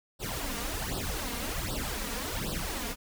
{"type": "noise with flanger", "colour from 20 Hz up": "pink", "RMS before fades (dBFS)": -34, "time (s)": [0.19, 2.96], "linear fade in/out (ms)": 50, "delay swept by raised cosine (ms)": [0.22, 4.32], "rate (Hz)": 1.3, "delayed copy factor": 0.95, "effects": []}